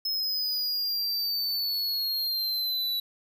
square exponential sweep, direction down, 5180 to 3930 Hz, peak -27 dBFS, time 0.05-3 s, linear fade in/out 5 ms, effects 11-bit

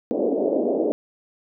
white band-pass noise, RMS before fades -22 dBFS, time 0.11-0.92 s, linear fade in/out 0 ms, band 230 to 610 Hz, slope 48 dB/octave, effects none

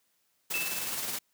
white noise with tremolo, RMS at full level -33 dBFS, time 0.5-1.19 s, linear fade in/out 10 ms, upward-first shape square, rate 19 Hz, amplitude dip 30%
sine tone with exponential decay, 2637 Hz, E7, in tune, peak -28 dBFS, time 0.54-1.19 s, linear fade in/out 0 ms, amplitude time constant 140 ms
effects white hiss -73 dBFS RMS until 1.33 s + high-pass 100 Hz 12 dB/octave

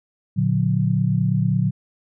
sine chord, Bb augmented, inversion none, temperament just, 116.54 / 145.68 / 182.1 Hz, Bb2 / D3 / F#3, 0 / -14 / -27 cents, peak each -21 dBFS, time 0.36-1.71 s, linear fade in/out 20 ms, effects none

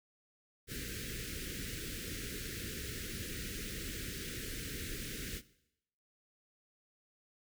pink band-stop noise, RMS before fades -42 dBFS, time 0.67-5.42 s, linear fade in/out 50 ms, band 480 to 1500 Hz, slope 48 dB/octave, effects noise-tail reverb RT60 0.8 s tail -18 dB re dry

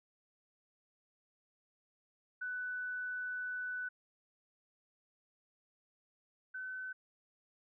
sine tone pair in turn, 1493 / 1516.5 Hz, F#6 / F#6, +15 / +42 cents, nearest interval unison, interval 27 cents, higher second, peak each -37 / -40 dBFS, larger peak first, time 2.41-3.89 / 6.54-6.93 s, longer first, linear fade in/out 10 ms, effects none

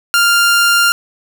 sawtooth tone, 1396.9 Hz, F6, in tune, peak -5 dBFS, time 0.14-0.92 s, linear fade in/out 0 ms, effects none

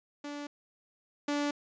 sawtooth tone pair in turn, 290.2 / 290.2 Hz, D4 / D4, -21 / -21 cents, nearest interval unison, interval 0 cents, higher neither, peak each -34 / -25 dBFS, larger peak second, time 0.24-0.47 / 1.28-1.51 s, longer neither, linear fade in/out 5 ms, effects resampled to 16000 Hz

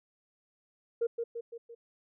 sine tone with echo, 466.2 Hz, A#4, in tune, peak -25 dBFS, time 1.01-1.07 s, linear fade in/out 10 ms, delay 170 ms, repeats 4, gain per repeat -5 dB, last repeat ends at 1.75 s, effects tanh soft clip ceiling -22 dBFS

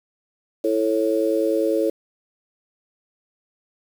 sine chord, A major, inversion second, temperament just, 330 / 440 / 550 Hz, E4 / A4 / C#5, +2 / 0 / -14 cents, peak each -22 dBFS, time 0.64-1.9 s, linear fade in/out 5 ms, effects 7-bit

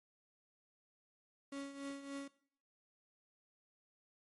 35% pulse tone with tremolo, 278.1 Hz, C#4, 6 cents sharp, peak -39 dBFS, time 1.52-2.28 s, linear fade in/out 5 ms, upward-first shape triangle, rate 3.5 Hz, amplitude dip 70%, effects noise-tail reverb RT60 0.5 s tail -18 dB re dry + MP3 48 kbps

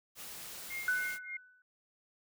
white noise, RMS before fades -46 dBFS, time 0.15-1.19 s, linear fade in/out 50 ms
sine tone with tremolo, 2128 Hz, C7, 29 cents sharp, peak -36 dBFS, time 0.7-1.37 s, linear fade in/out 5 ms, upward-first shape triangle, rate 3.4 Hz, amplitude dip 100%
sine tone with exponential decay, 1495 Hz, F#6, 17 cents sharp, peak -26 dBFS, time 0.88-1.62 s, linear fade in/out 2 ms, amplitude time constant 160 ms
effects none

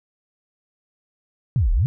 sine exponential two-way sweep, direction down then up, 146.83 to 34.65 to 146.83 Hz, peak -15 dBFS, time 1.56-1.86 s, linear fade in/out 0 ms, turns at 1.72 s, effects none

